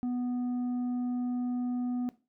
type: tone with tanh clipping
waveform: sine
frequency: 246.7 Hz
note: B3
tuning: 2 cents flat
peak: -30 dBFS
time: 0.03-2.09 s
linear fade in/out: 0 ms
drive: 5 dB
effects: noise-tail reverb RT60 0.3 s tail -17 dB re dry